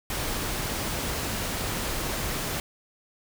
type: noise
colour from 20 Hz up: pink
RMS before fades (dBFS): -30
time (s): 0.1-2.6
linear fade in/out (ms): 2
effects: none